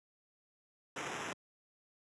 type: noise with sample-and-hold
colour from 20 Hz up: violet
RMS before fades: -41 dBFS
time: 0.96-1.33 s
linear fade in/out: 2 ms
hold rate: 4410 Hz
effects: high-pass 150 Hz 12 dB/octave + resampled to 22050 Hz